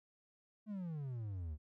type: exponential sweep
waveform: triangle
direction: down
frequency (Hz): 220 to 71.9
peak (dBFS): -38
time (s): 0.66-1.58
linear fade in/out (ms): 50
effects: none